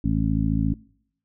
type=harmonic tone; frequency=54.3 Hz; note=A1; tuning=22 cents flat; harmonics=1 / 2 / 3 / 4 / 5; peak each=-26 / -26 / -26 / -26 / -26 dBFS; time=0.04-0.74 s; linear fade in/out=5 ms; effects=noise-tail reverb RT60 0.7 s tail -24 dB re dry